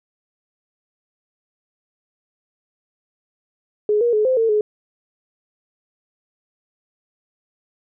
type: tone with pitch steps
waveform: sine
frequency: 420.3 / 475.6 / 426.1 / 517 / 452.2 / 422.8 Hz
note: G#4 / A#4 / G#4 / C5 / A4 / G#4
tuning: +21 / +35 / +44 / -21 / +47 / +31 cents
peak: -14 dBFS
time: 3.89-4.61 s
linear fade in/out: 2 ms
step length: 120 ms
effects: none